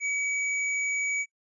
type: tone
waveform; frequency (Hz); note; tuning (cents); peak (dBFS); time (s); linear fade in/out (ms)
square; 2273; C#7; +43; -27; 0-1.26; 50
effects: noise-tail reverb RT60 0.1 s tail -22 dB re dry + resampled to 22050 Hz